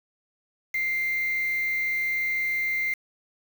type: tone with quantisation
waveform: sine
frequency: 2093 Hz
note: C7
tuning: in tune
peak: -24 dBFS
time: 0.74-2.94 s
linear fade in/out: 5 ms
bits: 6
effects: none